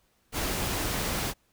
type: noise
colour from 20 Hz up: pink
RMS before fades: -30 dBFS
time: 0.32-1.34 s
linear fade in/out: 50 ms
effects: pink hiss -69 dBFS RMS until 1.52 s